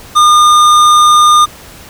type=tone with hard clipping; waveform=sine; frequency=1213 Hz; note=D#6; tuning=44 cents flat; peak=-5 dBFS; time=0.15-1.46 s; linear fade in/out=20 ms; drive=13 dB; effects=pink hiss -34 dBFS RMS until 1.89 s